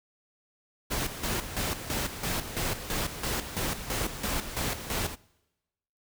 pink noise with tremolo, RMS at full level -30 dBFS, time 0.9-5.16 s, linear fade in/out 20 ms, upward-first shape square, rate 3 Hz, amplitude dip 65%, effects noise-tail reverb RT60 1.0 s tail -24 dB re dry

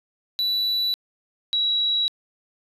triangle / sine tone pair in turn, 3951 / 3888 Hz, B7 / B7, 0 / -28 cents, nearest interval unison, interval 28 cents, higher first, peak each -19 dBFS, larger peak neither, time 0.39-0.94 / 1.53-2.08 s, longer neither, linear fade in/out 0 ms, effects resampled to 32000 Hz + 10-bit

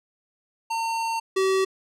square tone pair in turn, 909 / 382.2 Hz, A#5 / G4, -44 / -44 cents, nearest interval octave + minor third, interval 1500 cents, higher first, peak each -25 / -20 dBFS, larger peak second, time 0.7-1.2 / 1.36-1.65 s, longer first, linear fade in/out 10 ms, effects low-pass 9000 Hz 12 dB/octave

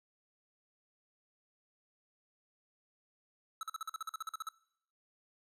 square tone bursts, 1305 Hz, E6, 18 cents flat, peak -38 dBFS, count 14, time 3.61-4.489 s, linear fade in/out 2 ms, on 21 ms, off 45 ms, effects noise-tail reverb RT60 0.7 s tail -22 dB re dry + resampled to 32000 Hz

